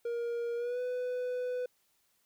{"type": "tone with pitch glide", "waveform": "triangle", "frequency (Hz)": [471.6, 498.2], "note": ["A#4", "B4"], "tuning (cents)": [20, 15], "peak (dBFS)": -30, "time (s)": [0.05, 1.66], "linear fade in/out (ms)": 5, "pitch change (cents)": 95, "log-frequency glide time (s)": [0.56, 0.8], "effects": ["white hiss -73 dBFS RMS until 2.25 s"]}